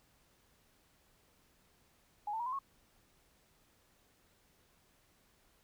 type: tone with pitch steps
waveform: sine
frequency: 830.6 / 890.2 / 954.1 / 1022.6 / 1096 Hz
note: G#5 / A5 / A#5 / C6 / C#6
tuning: 0 / +20 / +40 / -40 / -20 cents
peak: -35 dBFS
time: 2.27-2.59 s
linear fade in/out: 5 ms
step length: 64 ms
effects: pink hiss -70 dBFS RMS until 5.63 s